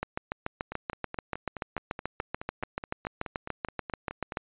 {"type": "two click trains", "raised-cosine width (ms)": 0.5, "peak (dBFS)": [-15, -21], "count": [31, 18], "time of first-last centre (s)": [[0.03, 4.372], [0.72, 4.322]], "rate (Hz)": [6.91, 4.72], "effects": ["resampled to 8000 Hz"]}